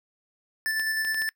square tone with tremolo, 1760 Hz, A6, in tune, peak -25 dBFS, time 0.66-1.29 s, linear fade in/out 0 ms, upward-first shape square, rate 9.7 Hz, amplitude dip 25%
clicks, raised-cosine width 0.2 ms, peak -22 dBFS, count 4, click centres 0.797 / 1.049 / 1.145 / 1.219 s
effects noise-tail reverb RT60 0.1 s tail -23 dB re dry

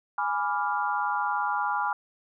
sine chord, G# diminished seventh, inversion none, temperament equal, 830.6 / 987.8 / 1174.7 / 1396.9 Hz, G#5 / B5 / D6 / F6, 0 / 0 / 0 / 0 cents, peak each -29 / -30 / -32 / -31 dBFS, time 0.18-1.93 s, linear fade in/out 2 ms, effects none

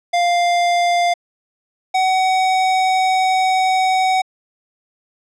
square tone pair in turn, 698.5 / 751.9 Hz, F5 / F#5, 0 / +28 cents, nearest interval minor second, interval 128 cents, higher second, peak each -14 dBFS, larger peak neither, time 0.13-1.14 / 1.94-4.22 s, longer second, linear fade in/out 10 ms, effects low-pass 6000 Hz 12 dB/octave

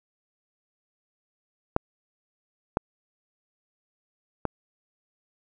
clicks, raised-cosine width 1 ms, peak -6 / -8 / -11 dBFS, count 3, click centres 1.764 / 2.771 / 4.453 s, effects none

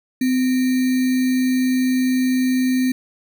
sine tone with sample-and-hold, 255.8 Hz, C4, 39 cents flat, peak -15 dBFS, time 0.21-2.92 s, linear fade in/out 5 ms, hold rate 2100 Hz, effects none

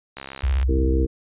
click train, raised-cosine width 0.3 ms, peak -18 dBFS, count 32, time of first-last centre 0.17-0.629 s, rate 67.5 Hz
sine tone with vibrato, 65.6 Hz, C2, 5 cents sharp, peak -17 dBFS, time 0.43-1.06 s, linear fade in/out 10 ms, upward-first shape square, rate 16 Hz, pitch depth 140 cents each way
harmonic tone, 65.6 Hz, C2, 5 cents sharp, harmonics 1 / 2 / 3 / 4 / 5 / 6 / 7, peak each -37 / -31 / -34 / -30 / -25 / -32 / -27 dBFS, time 0.68-1.07 s, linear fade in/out 20 ms
effects resampled to 8000 Hz

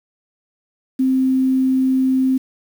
sine tone with quantisation, 261.6 Hz, C4, in tune, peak -13 dBFS, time 0.99-2.38 s, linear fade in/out 10 ms, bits 7, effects none

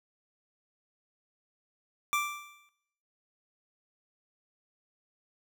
25% pulse tone with exponential decay, 1174.7 Hz, D6, in tune, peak -21 dBFS, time 2.13-2.69 s, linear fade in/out 0 ms, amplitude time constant 120 ms, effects noise-tail reverb RT60 0.8 s tail -17 dB re dry

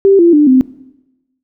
sine tone with pitch steps, 392 / 341.3 / 297.1 / 258.6 Hz, G4 / F4 / D4 / C4, 0 / -40 / +20 / -20 cents, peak -4 dBFS, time 0.05-0.61 s, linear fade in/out 0 ms, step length 140 ms, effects noise-tail reverb RT60 1.0 s tail -20 dB re dry

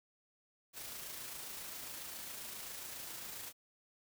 white noise with amplitude modulation, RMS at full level -45 dBFS, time 0.73-3.53 s, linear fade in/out 50 ms, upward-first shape sine, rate 27.4 Hz, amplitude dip 30%, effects none

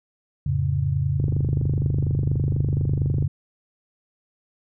sine chord, F augmented, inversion none, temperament equal with one note detuned, 87.31 / 108.8 / 138.59 Hz, F2 / A2 / C#3, 0 / -19 / 0 cents, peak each -25 / -27 / -22 dBFS, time 0.46-3.28 s, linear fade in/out 5 ms
click train, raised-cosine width 3 ms, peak -16 dBFS, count 50, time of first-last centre 1.2-3.225 s, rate 24.2 Hz
effects none

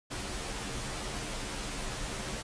pink noise with comb filter, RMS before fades -37 dBFS, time 0.1-2.43 s, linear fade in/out 20 ms, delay 12 ms, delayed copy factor -0.9, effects resampled to 22050 Hz

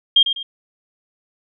sine tone with echo, 3213 Hz, G7, 42 cents sharp, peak -8 dBFS, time 0.16-0.23 s, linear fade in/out 5 ms, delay 100 ms, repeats 2, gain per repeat -9 dB, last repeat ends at 0.43 s, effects none

